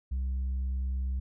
sine tone with tanh clipping, 64.9 Hz, C2, 13 cents flat, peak -29 dBFS, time 0.11-1.2 s, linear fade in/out 10 ms, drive 2 dB, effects none

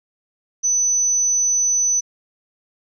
sine tone, 6000 Hz, F#8, 23 cents sharp, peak -15 dBFS, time 0.63-2.01 s, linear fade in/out 20 ms, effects none

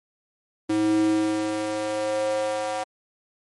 square tone with high-pass filter sweep, 106.6 Hz, G#2, 46 cents sharp, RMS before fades -24 dBFS, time 0.69-2.84 s, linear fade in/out 10 ms, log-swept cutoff 280 to 660 Hz, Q 5, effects MP3 48 kbps

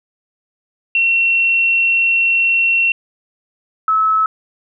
sine tone pair in turn, 2721 / 1297.2 Hz, F7 / E6, -46 / -28 cents, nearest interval octave + minor second, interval 1282 cents, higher first, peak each -11 dBFS, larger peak neither, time 0.95-2.92 / 3.88-4.26 s, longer first, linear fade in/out 2 ms, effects none

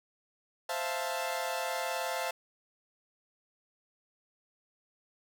sawtooth chord, F major seventh, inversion second, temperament equal, 523.3 / 659.3 / 698.5 / 880 Hz, C5 / E5 / F5 / A5, 0 / 0 / 0 / 0 cents, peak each -34 dBFS, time 0.69-2.31 s, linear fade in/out 5 ms, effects none

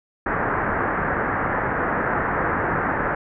white low-pass noise, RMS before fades -23 dBFS, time 0.26-3.15 s, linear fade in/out 5 ms, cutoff 1800 Hz, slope 48 dB/octave, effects none

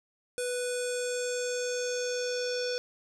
square tone with low-pass filter sweep, 493.9 Hz, B4, in tune, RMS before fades -32 dBFS, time 0.38-2.78 s, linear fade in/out 0 ms, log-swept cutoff 9300 to 5300 Hz, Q 5, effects none

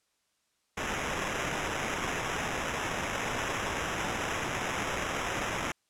white noise with sample-and-hold, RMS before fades -33 dBFS, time 0.77-5.72 s, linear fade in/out 5 ms, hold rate 4410 Hz, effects white hiss -75 dBFS RMS until 5.89 s + low-pass 9000 Hz 12 dB/octave

